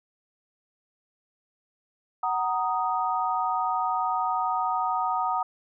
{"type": "chord", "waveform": "sine", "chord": "D# minor", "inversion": "first", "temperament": "just", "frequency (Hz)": [746.7, 933.4, 1244.5], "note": ["F#5", "A#5", "D#6"], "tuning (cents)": [16, 2, 0], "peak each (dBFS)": -28, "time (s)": [2.23, 5.43], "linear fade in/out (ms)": 5, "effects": []}